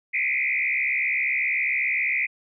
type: tone with frequency modulation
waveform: sine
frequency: 2236 Hz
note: C#7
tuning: 14 cents sharp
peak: -21 dBFS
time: 0.13-2.27 s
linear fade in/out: 20 ms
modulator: 67.4 Hz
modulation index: 3.7
effects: none